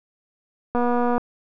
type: click train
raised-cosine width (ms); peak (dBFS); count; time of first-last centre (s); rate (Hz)
1; -10; 105; 0.75-1.18; 242
effects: none